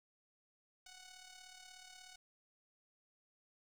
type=tone with amplitude modulation; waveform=5% pulse; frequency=740 Hz; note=F#5; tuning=in tune; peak=-40 dBFS; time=0.86-2.16 s; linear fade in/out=5 ms; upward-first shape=sine; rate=36.6 Hz; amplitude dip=55%; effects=low-pass 8000 Hz 12 dB/octave + 11-bit